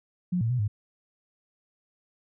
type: tone with pitch steps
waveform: sine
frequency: 179 / 114.1 / 125 / 104.2 Hz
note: F3 / A#2 / B2 / G#2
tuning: +43 / -37 / +21 / +6 cents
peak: -23 dBFS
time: 0.32-0.68 s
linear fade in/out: 10 ms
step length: 90 ms
effects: none